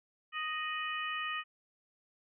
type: harmonic tone with a mistuned harmonic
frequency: 622.3 Hz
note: D#5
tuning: in tune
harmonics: 2 / 3 / 4 / 5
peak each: -38 / -39 / -41 / -42 dBFS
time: 0.32-1.44 s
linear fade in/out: 50 ms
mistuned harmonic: 5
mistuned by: -77 cents
effects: none